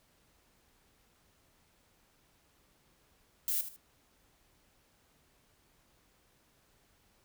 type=noise with echo; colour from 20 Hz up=violet; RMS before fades=-32 dBFS; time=3.48-3.61 s; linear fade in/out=0 ms; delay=76 ms; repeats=2; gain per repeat=-11 dB; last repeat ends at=3.762 s; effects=pink hiss -69 dBFS RMS until 7.24 s